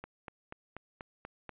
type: click train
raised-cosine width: 0.5 ms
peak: -27 dBFS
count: 7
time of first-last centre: 0.04-1.493 s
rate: 4.13 Hz
effects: resampled to 8000 Hz